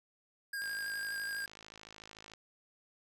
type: tone with vibrato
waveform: square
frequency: 1614 Hz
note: G#6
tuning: 50 cents flat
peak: -37 dBFS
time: 0.53-1.46 s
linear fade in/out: 5 ms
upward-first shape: square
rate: 12 Hz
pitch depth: 15 cents each way
type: click train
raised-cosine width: 0.2 ms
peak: -33 dBFS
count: 93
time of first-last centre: 0.62-2.336 s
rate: 53.6 Hz
effects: none